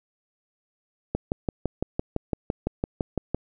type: click train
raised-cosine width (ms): 2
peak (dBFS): -11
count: 14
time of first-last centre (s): 1.15-3.346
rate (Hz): 5.92
effects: none